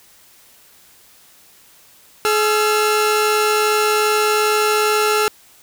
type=tone pair together; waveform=sawtooth; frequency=424.9 / 1357.2 Hz; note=G#4 / F6; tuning=+40 / -50 cents; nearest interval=octave + minor sixth; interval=2010 cents; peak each=-12 / -15 dBFS; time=2.25-5.28 s; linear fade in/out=0 ms; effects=white hiss -49 dBFS RMS until 5.62 s